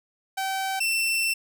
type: tone pair in turn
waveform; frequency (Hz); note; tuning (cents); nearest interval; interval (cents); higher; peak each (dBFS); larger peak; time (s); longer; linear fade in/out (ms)
sawtooth; 770 / 2687; G5 / E7; -31 / +33; octave + minor seventh; 2164; second; -22 / -19; second; 0.37-0.8 / 0.8-1.34; second; 10
effects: none